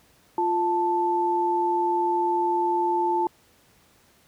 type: tone pair together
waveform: sine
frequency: 349.2 / 880 Hz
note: F4 / A5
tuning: 0 / 0 cents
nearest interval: octave + major third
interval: 1600 cents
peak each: -25 / -22 dBFS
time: 0.38-3.27 s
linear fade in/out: 2 ms
effects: pink hiss -59 dBFS RMS until 4.27 s + high-pass 60 Hz 12 dB/octave